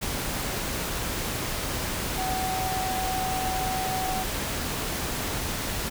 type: tone in noise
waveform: sine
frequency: 752 Hz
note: F#5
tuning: 28 cents sharp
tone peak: -28 dBFS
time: 2.17-4.24 s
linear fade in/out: 20 ms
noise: pink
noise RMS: -30 dBFS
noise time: 0.01-5.9 s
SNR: -1 dB
effects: none